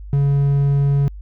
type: tone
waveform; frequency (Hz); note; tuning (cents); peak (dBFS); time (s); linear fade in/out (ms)
triangle; 140.6; C#3; +25; -11; 0.13-1.08; 0
effects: added 50 Hz sine -31 dBFS peak until 1.21 s